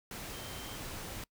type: tone in noise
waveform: sine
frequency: 3136 Hz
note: G7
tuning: in tune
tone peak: -51 dBFS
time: 0.33-0.77 s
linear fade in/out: 2 ms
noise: pink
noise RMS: -43 dBFS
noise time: 0.11-1.24 s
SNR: -11 dB
effects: noise-tail reverb RT60 0.1 s tail -24 dB re dry